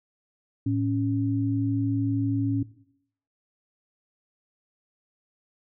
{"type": "tone pair together", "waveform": "sine", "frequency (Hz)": [110.05, 277.3], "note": ["A2", "C#4"], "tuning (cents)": [1, 1], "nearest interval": "octave + major third", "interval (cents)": 1600, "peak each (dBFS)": -25, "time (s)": [0.66, 2.63], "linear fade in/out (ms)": 5, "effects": ["noise-tail reverb RT60 0.7 s tail -18 dB re dry"]}